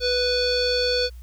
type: tone with low-pass filter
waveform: square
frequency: 493.9 Hz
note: B4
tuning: in tune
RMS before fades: -22 dBFS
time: 0-1.1 s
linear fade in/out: 50 ms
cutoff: 4500 Hz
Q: 7.5
effects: added 60 Hz sine -37 dBFS peak until 1.22 s + white hiss -59 dBFS RMS until 1.22 s